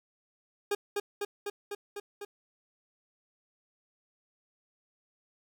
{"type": "tone with echo", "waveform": "40% pulse", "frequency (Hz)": 408.2, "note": "G#4", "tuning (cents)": -30, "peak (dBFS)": -26, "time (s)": [0.71, 0.75], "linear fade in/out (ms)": 5, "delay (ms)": 250, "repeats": 6, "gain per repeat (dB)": -2, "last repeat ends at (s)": 2.25, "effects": ["10-bit"]}